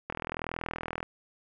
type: click train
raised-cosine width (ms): 0.5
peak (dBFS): -18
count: 39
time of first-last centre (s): 0.1-1.029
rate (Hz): 40.9
effects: none